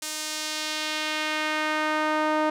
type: tone with band-pass filter sweep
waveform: sawtooth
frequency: 308 Hz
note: D#4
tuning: 17 cents flat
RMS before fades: -27 dBFS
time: 0.02-2.5 s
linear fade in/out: 5 ms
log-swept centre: 7700 to 860 Hz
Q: 1
effects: none